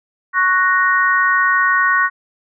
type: chord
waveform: sine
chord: F# major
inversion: second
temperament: equal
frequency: 1108.7 / 1480 / 1864.7 Hz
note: C#6 / F#6 / A#6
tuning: 0 / 0 / 0 cents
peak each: -16 dBFS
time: 0.33-2.1 s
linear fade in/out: 50 ms
effects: none